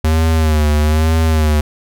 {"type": "tone with vibrato", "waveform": "square", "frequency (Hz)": 77.78, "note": "D#2", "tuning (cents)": 0, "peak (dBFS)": -11, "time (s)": [0.04, 1.61], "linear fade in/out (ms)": 5, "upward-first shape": "sine", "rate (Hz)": 1.1, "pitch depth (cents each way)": 66, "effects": []}